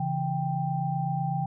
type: tone cluster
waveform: sine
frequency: 137.5 / 165.5 / 787 Hz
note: C#3 / E3 / G5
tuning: -14 / +7 / +7 cents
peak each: -30 dBFS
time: 0-1.46 s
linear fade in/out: 5 ms
effects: none